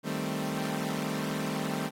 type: chord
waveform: sawtooth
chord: A half-diminished seventh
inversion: second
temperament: equal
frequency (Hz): 155.56 / 196 / 220 / 261.6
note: Eb3 / G3 / A3 / C4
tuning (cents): 0 / 0 / 0 / 0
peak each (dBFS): -32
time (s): 0.03-1.91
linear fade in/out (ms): 50
effects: AAC 48 kbps